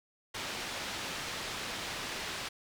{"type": "low-pass noise", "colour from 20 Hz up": "white", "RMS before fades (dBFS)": -39, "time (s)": [0.34, 2.49], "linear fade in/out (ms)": 10, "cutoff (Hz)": 4100, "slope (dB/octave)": 12, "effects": []}